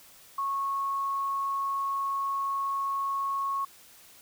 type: tone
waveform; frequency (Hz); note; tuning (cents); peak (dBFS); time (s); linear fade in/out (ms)
sine; 1100; C#6; -14; -27; 0.38-3.65; 5
effects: white hiss -54 dBFS RMS until 4.21 s